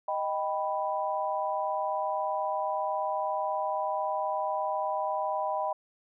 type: chord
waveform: sine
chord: Eb augmented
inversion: none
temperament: equal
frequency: 622.3 / 784 / 987.8 Hz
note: Eb5 / G5 / B5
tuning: 0 / 0 / 0 cents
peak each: -32 dBFS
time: 0.08-5.73 s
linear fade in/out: 5 ms
effects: none